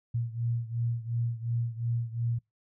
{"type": "beating tone pair", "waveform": "sine", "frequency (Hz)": [116.54, 119.34], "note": ["A#2", "A#2"], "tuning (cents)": [0, 41], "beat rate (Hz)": 2.8, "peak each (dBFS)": [-30, -33], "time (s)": [0.14, 2.39], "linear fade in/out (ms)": 10, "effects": ["noise-tail reverb RT60 0.2 s tail -26 dB re dry"]}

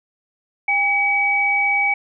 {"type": "tone pair together", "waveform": "sine", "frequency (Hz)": [804, 2274], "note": ["G5", "C#7"], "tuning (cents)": [44, 44], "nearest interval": "octave + tritone", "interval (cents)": 1800, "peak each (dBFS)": [-22, -16], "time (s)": [0.68, 1.94], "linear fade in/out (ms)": 5, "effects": []}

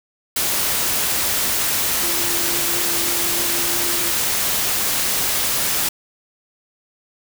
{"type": "tone in noise", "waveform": "sine", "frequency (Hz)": 344.4, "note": "F4", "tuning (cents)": -24, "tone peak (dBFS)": -31, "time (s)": [2.03, 4.11], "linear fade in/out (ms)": 5, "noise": "white", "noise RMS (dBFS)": -20, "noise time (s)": [0.36, 5.89], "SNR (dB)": -14, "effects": []}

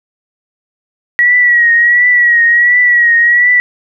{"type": "tone with vibrato", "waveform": "sine", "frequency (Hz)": 1919, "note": "A#6", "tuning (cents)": 50, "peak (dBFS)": -5, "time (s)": [1.19, 3.6], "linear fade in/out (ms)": 0, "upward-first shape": "triangle", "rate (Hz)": 1.4, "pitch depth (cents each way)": 57, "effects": []}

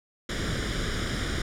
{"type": "noise with comb filter", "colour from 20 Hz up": "pink", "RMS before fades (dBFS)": -29, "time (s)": [0.29, 1.42], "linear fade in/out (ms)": 5, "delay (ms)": 0.57, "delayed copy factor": 0.7, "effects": ["low-pass 6000 Hz 12 dB/octave"]}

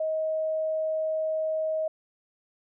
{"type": "tone", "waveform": "sine", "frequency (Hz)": 631, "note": "D#5", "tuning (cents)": 24, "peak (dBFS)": -25, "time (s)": [0, 1.88], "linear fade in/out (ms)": 5, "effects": []}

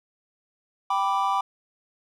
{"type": "chord", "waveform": "triangle", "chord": "G major", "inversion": "none", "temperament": "equal", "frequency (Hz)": [784, 987.8, 1174.7], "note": ["G5", "B5", "D6"], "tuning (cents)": [0, 0, 0], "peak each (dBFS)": -24, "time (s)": [0.9, 1.41], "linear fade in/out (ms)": 5, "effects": []}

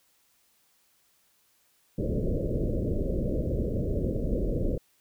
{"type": "low-pass noise", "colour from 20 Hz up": "pink", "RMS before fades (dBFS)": -28, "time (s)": [1.98, 4.78], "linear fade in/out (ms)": 5, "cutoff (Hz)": 600, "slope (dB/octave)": 96, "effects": ["white hiss -67 dBFS RMS until 5 s"]}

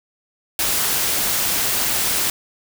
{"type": "noise", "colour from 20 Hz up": "white", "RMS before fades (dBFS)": -20, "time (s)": [0.59, 2.3], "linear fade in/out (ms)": 2, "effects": []}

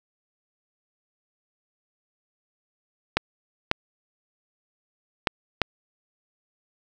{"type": "clicks", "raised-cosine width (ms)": 0.3, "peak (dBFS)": -3, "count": 4, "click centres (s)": [3.17, 3.714, 5.272, 5.617], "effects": []}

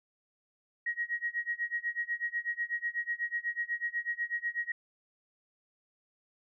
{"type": "tone with tremolo", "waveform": "sine", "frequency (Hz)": 1893, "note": "A#6", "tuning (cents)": 26, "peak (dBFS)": -28, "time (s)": [0.86, 4.72], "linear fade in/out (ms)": 5, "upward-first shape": "sine", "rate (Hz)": 8.1, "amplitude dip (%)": 95, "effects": []}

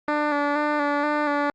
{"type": "tone with vibrato", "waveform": "10% pulse", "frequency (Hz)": 293.4, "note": "D4", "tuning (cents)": -2, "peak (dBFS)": -12, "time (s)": [0.08, 1.5], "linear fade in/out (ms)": 2, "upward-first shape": "square", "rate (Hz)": 2.1, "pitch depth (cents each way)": 26, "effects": ["low-pass 2000 Hz 12 dB/octave", "Opus 48 kbps"]}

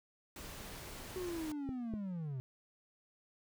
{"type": "noise", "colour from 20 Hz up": "pink", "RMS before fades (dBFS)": -48, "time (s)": [0.36, 1.52], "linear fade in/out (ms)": 2}
{"type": "linear sweep", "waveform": "triangle", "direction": "down", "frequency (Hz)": [373.2, 124.1], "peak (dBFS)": -36, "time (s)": [1.16, 2.4], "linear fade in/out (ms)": 0}
{"type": "clicks", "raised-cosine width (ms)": 3, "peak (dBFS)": -28, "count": 2, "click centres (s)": [1.691, 1.938]}
{"effects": []}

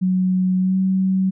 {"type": "tone with pitch glide", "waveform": "sine", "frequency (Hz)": [185, 189.21], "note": ["F#3", "F#3"], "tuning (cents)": [0, 39], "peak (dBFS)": -15, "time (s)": [0.01, 1.31], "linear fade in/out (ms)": 20, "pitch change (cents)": 39, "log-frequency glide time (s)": [0.59, 0.77], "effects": []}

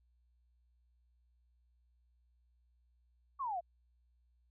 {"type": "exponential sweep", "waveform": "sine", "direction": "down", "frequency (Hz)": [1157, 659.3], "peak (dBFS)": -35, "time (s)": [3.39, 3.61], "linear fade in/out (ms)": 20, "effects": ["added 60 Hz sine -69 dBFS peak until 4.5 s"]}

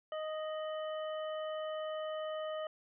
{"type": "harmonic tone with a mistuned harmonic", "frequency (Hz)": 622.3, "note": "D#5", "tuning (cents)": 0, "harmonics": [1, 2, 3, 5], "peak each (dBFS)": [-37, -45, -52, -51], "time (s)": [0.12, 2.67], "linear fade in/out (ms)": 2, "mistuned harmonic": 5, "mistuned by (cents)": -58, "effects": []}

